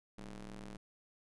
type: ring-modulated tone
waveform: sawtooth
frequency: 108.2 Hz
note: A2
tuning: 29 cents flat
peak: -39 dBFS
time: 0.18-0.77 s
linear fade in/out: 5 ms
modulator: 86.8 Hz
effects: resampled to 24000 Hz